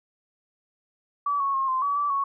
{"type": "tone with pitch steps", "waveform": "sine", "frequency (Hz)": [1148, 1105, 1075, 1041, 1139, 1158, 1108], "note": ["D6", "C#6", "C6", "C6", "C#6", "D6", "C#6"], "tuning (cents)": [-40, -6, 47, -9, 47, -25, -1], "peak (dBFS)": -22, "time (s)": [1.26, 2.24], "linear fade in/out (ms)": 5, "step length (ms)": 140, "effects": []}